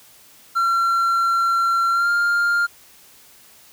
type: tone with pitch glide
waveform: triangle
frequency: 1364 to 1401.5 Hz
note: F6 to F6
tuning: -41 to +6 cents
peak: -14 dBFS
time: 0.55-2.67 s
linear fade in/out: 20 ms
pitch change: +47 cents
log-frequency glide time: 1.91-2.1 s
effects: white hiss -49 dBFS RMS until 3.72 s